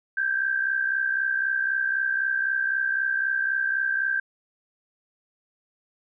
sine tone pair together, 1568 / 1631.9 Hz, G6 / G#6, 0 / -31 cents, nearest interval minor second, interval 69 cents, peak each -23 / -29 dBFS, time 0.17-4.2 s, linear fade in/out 5 ms, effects none

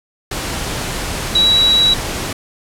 sine tone in noise, 3897 Hz, B7, 24 cents flat, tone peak -9 dBFS, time 1.35-1.94 s, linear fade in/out 5 ms, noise pink, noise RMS -22 dBFS, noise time 0.31-2.33 s, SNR +10 dB, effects low-pass 11000 Hz 12 dB/octave

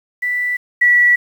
sine tone pair in turn, 1973 / 1947 Hz, B6 / B6, -2 / -25 cents, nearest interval unison, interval 23 cents, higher first, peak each -16 / -8 dBFS, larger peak second, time 0.22-0.57 / 0.81-1.16 s, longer neither, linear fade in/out 10 ms, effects 7-bit

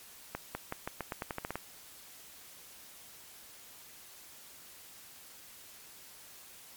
accelerating click train, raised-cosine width 0.5 ms, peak -20 dBFS, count 12, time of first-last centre 0.35-1.556 s, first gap 200 ms, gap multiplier 0.87, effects white hiss -53 dBFS RMS until 6.76 s + MP3 96 kbps

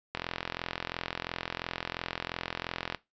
click train, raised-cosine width 0.3 ms, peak -16 dBFS, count 121, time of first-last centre 0.15-2.947 s, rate 42.9 Hz, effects noise-tail reverb RT60 0.2 s tail -18 dB re dry + resampled to 16000 Hz

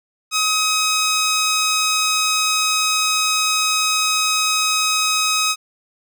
10% pulse tone, 1267 Hz, D#6, 31 cents sharp, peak -8 dBFS, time 0.31-5.56 s, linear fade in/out 50 ms, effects none

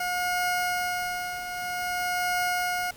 20% pulse tone with tremolo, 719 Hz, F#5, 50 cents flat, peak -19 dBFS, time 0-2.91 s, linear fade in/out 5 ms, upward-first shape triangle, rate 0.52 Hz, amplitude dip 65%, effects pink hiss -49 dBFS RMS until 2.96 s

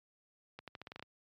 accelerating click train, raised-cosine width 0.3 ms, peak -30 dBFS, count 9, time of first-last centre 0.59-1.025 s, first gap 87 ms, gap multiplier 0.86, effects high-pass 80 Hz 12 dB/octave + MP3 96 kbps

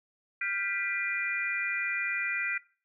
sine chord, G dominant seventh, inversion third, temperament equal with one note detuned, 1396.9 / 1568 / 1975.5 / 2401 Hz, F6 / G6 / B6 / D7, 0 / 0 / 0 / +38 cents, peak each -38 / -37 / -33 / -33 dBFS, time 0.41-2.58 s, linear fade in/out 5 ms, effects noise-tail reverb RT60 0.4 s tail -20 dB re dry

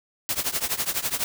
white noise with tremolo, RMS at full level -23 dBFS, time 0.29-1.24 s, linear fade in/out 0 ms, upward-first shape triangle, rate 12 Hz, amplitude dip 95%, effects none

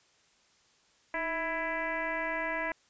sine tone with frequency modulation, 1324 Hz, E6, 7 cents sharp, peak -30 dBFS, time 1.14-2.72 s, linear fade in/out 2 ms, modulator 337 Hz, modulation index 2.7, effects white hiss -66 dBFS RMS until 2.89 s + resampled to 16000 Hz

